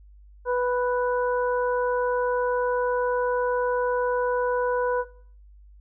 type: harmonic tone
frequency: 494 Hz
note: B4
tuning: in tune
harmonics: 1 / 2 / 3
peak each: -22 / -28 / -32 dBFS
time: 0.45-5.05 s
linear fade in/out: 50 ms
effects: noise-tail reverb RT60 0.5 s tail -18 dB re dry + added 50 Hz sine -47 dBFS peak until 5.8 s